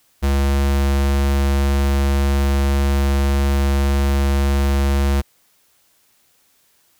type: tone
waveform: square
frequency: 69.3 Hz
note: C#2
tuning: in tune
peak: -15 dBFS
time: 0.22-5.22 s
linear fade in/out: 20 ms
effects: white hiss -59 dBFS RMS until 6.99 s